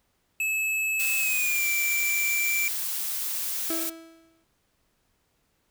square tone with pitch glide, 2600 to 2343 Hz, E7 to D7, -24 to -5 cents, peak -25 dBFS, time 0.4-2.68 s, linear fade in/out 2 ms, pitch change -181 cents, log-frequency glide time 1.17-1.66 s
blue noise, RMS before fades -30 dBFS, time 0.99-3.9 s, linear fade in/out 10 ms
35% pulse tone with exponential decay, 327.7 Hz, E4, 10 cents flat, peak -26 dBFS, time 3.7-4.44 s, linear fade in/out 2 ms, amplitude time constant 160 ms
effects pink hiss -71 dBFS RMS until 5.7 s

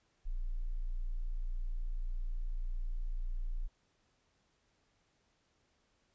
sine tone, 29.14 Hz, A#0, in tune, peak -33 dBFS, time 0.25-3.68 s, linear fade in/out 20 ms, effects pink hiss -75 dBFS RMS until 6.14 s + resampled to 16000 Hz

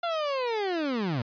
30% pulse linear sweep, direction down, 698.5 to 109.2 Hz, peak -24 dBFS, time 0.03-1.22 s, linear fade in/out 5 ms, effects resampled to 11025 Hz

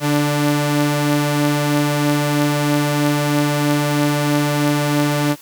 sawtooth tone pair together, 145.7 / 294.5 Hz, D3 / D4, -13 / +5 cents, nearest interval octave, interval 1218 cents, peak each -14 dBFS, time 0-5.36 s, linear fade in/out 50 ms, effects white hiss -43 dBFS RMS until 5.41 s

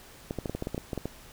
clicks, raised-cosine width 2 ms, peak -18 dBFS, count 12, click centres 0.309 / 0.387 / 0.458 / 0.496 / 0.55 / 0.624 / 0.671 / 0.746 / 0.779 / 0.932 / 0.977 / 1.056 s, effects pink hiss -51 dBFS RMS until 1.32 s

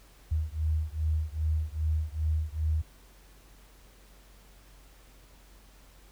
sine beating tone pair, 77 / 79.5 Hz, D#2 / D#2, -17 / +38 cents, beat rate 2.5 Hz, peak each -29 / -30 dBFS, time 0.31-2.82 s, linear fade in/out 10 ms, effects added 47 Hz sine -54 dBFS peak until 6.11 s + pink hiss -59 dBFS RMS until 6.11 s

